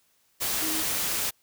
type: tone in noise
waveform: sine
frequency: 314.6 Hz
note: D#4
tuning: 19 cents sharp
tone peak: -33 dBFS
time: 0.61-0.83 s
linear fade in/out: 20 ms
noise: white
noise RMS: -28 dBFS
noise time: 0.4-1.31 s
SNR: -8 dB
effects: white hiss -67 dBFS RMS until 1.42 s